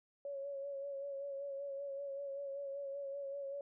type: tone with vibrato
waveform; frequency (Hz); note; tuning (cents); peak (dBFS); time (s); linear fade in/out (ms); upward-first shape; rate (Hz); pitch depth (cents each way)
sine; 557; C#5; +8; -40; 0.25-3.61; 2; sine; 5.2; 33
effects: none